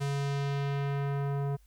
square tone with low-pass filter sweep, 140.5 Hz, C#3, 24 cents sharp, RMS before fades -31 dBFS, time 0-1.57 s, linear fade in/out 20 ms, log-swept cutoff 9500 to 870 Hz, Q 0.85, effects added 50 Hz sine -57 dBFS peak until 1.66 s + white hiss -70 dBFS RMS until 1.66 s

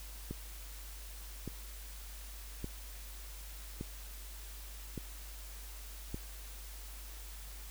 click train, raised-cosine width 3 ms, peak -26 dBFS, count 6, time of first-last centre 0.31-6.144 s, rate 0.857 Hz, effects added 50 Hz sine -46 dBFS peak until 7.7 s + white hiss -52 dBFS RMS until 7.7 s

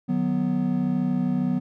triangle chord, B major, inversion first, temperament equal with one note detuned, 152.1 / 185 / 246.9 Hz, D#3 / F#3 / B3, -39 / 0 / 0 cents, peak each -28 / -23 / -22 dBFS, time 0.08-1.6 s, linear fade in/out 20 ms, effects none

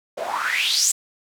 white noise with band-pass filter sweep, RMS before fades -22 dBFS, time 0.17-0.92 s, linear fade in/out 10 ms, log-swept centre 530 to 8000 Hz, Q 5.9, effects none

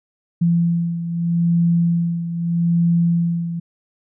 sine beating tone pair, 169.8 / 170.6 Hz, F3 / F3, -48 / -40 cents, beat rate 0.8 Hz, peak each -16 / -22 dBFS, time 0.41-3.6 s, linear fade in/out 10 ms, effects none

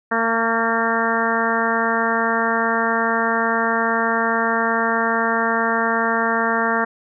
harmonic tone with a mistuned harmonic, 227.8 Hz, A#3, 40 cents flat, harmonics 1 / 2 / 3 / 4 / 5 / 6 / 7 / 8, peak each -25 / -25 / -25 / -25 / -25 / -25 / -25 / -25 dBFS, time 0.11-6.85 s, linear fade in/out 10 ms, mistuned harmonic 6, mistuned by +21 cents, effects none

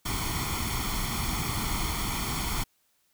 pink noise with comb filter, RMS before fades -30 dBFS, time 0.05-2.64 s, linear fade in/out 10 ms, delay 0.91 ms, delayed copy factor +0.75, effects white hiss -70 dBFS RMS until 3.13 s

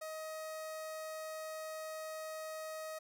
sawtooth tone with notch filter, 630 Hz, D#5, 21 cents sharp, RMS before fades -44 dBFS, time 0.01-2.99 s, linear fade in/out 10 ms, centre 3000 Hz, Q 1.8, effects none

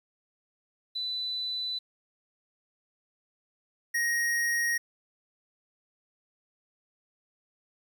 sine / square tone pair in turn, 3990 / 1877.1 Hz, B7 / A#6, +17 / +12 cents, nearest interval octave + minor second, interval 1305 cents, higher first, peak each -30 / -26 dBFS, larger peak second, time 0.95-1.79 / 3.94-4.78 s, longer neither, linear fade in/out 10 ms, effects 10-bit

